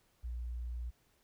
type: tone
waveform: sine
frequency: 59.8 Hz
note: A#1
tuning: 45 cents sharp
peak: -37 dBFS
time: 0.23-0.91 s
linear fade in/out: 20 ms
effects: pink hiss -72 dBFS RMS until 1.23 s